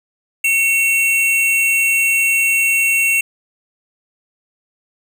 square tone pair together, 2218 / 2715 Hz, C#7 / F7, 0 / -50 cents, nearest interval major third, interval 350 cents, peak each -21 / -14 dBFS, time 0.44-3.21 s, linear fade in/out 5 ms, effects none

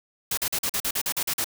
white noise bursts, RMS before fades -26 dBFS, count 11, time 0.31-1.444 s, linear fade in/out 5 ms, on 64 ms, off 43 ms, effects none

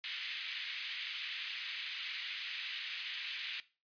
pink band-pass noise, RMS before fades -42 dBFS, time 0.04-3.6 s, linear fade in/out 0 ms, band 2200 to 3800 Hz, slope 24 dB/octave, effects noise-tail reverb RT60 0.3 s tail -17 dB re dry + resampled to 11025 Hz

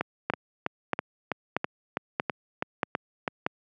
two click trains, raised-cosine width 0.5 ms, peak -9 / -11 dBFS, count 6 / 11, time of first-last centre 0.3-3.465 / 0.01-3.278 s, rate 1.58 / 3.06 Hz, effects high-pass 150 Hz 12 dB/octave

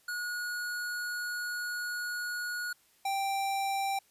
square tone pair in turn, 1450 / 784.7 Hz, F#6 / G5, -35 / +2 cents, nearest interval major seventh, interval 1063 cents, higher first, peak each -34 / -30 dBFS, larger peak second, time 0.08-2.73 / 3.05-3.99 s, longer first, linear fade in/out 5 ms, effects white hiss -66 dBFS RMS until 4.1 s + resampled to 32000 Hz

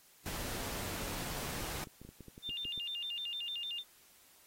pink noise, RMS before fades -41 dBFS, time 0.26-1.84 s, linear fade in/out 0 ms
clicks, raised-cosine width 3 ms, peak -37 dBFS, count 12, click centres 1.431 / 1.647 / 1.872 / 2.016 / 2.05 / 2.09 / 2.207 / 2.283 / 2.379 / 2.492 / 2.653 / 2.777 s
sine tone with vibrato, 3179 Hz, G7, 24 cents sharp, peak -37 dBFS, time 2.42-3.84 s, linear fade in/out 50 ms, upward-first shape square, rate 6.6 Hz, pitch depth 210 cents each way
effects white hiss -63 dBFS RMS until 4.46 s + AAC 48 kbps

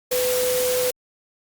sine tone in noise, 501 Hz, B4, 25 cents sharp, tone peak -20 dBFS, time 0.11-0.91 s, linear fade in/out 10 ms, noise white, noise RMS -26 dBFS, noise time 0.11-0.91 s, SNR +3 dB, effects Opus 48 kbps

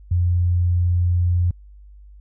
sine tone, 88 Hz, F2, 14 cents sharp, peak -15 dBFS, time 0.11-1.51 s, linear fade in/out 5 ms, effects added 50 Hz sine -41 dBFS peak until 2.2 s

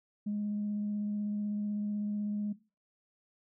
sine tone with vibrato, 207.7 Hz, G#3, in tune, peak -30 dBFS, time 0.26-2.53 s, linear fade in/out 10 ms, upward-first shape sine, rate 16 Hz, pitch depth 10 cents each way, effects noise-tail reverb RT60 0.3 s tail -17 dB re dry + tanh soft clip ceiling -27 dBFS

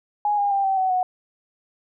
sine tone with pitch steps, 830.6 / 810.7 / 791.3 / 772.3 / 753.8 / 735.7 Hz, G#5 / G#5 / G5 / G5 / F#5 / F#5, 0 / -42 / +16 / -26 / +32 / -10 cents, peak -18 dBFS, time 0.25-1.03 s, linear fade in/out 2 ms, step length 130 ms, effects none

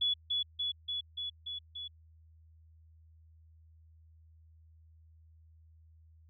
sine tone with echo, 3405 Hz, G#7, 42 cents sharp, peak -27 dBFS, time 0.01-0.14 s, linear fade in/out 10 ms, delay 290 ms, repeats 6, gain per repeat -2 dB, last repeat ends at 1.88 s, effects added 80 Hz sine -57 dBFS peak until 6.29 s

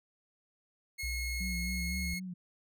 sawtooth tone, 2168 Hz, C#7, 39 cents flat, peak -33 dBFS, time 0.98-2.2 s, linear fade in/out 20 ms
sine tone with pitch glide, 61.2 to 69.49 Hz, B1 to C#2, -15 to +5 cents, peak -35 dBFS, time 1.03-2.14 s, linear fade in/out 5 ms, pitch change +220 cents, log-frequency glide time 1.66-1.97 s
sine tone with vibrato, 179.8 Hz, F#3, 49 cents flat, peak -38 dBFS, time 1.4-2.34 s, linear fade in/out 10 ms, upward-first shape sine, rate 3.9 Hz, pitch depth 66 cents each way
effects none

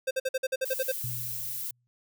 square tone bursts, 523.3 Hz, C5, in tune, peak -26 dBFS, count 10, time 0.07-0.92 s, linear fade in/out 10 ms, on 40 ms, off 50 ms
violet noise, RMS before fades -35 dBFS, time 0.65-1.71 s, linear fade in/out 5 ms
sine tone with exponential decay, 121.5 Hz, B2, 28 cents flat, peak -32 dBFS, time 1.04-1.87 s, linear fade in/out 0 ms, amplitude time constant 180 ms
effects none

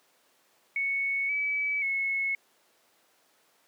sine tone with pitch steps, 2215 / 2291 / 2189 Hz, C#7 / D7 / C#7, -2 / -44 / -22 cents, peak -26 dBFS, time 0.76-2.35 s, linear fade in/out 2 ms, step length 530 ms, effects pink hiss -65 dBFS RMS until 3.67 s + high-pass 400 Hz 12 dB/octave

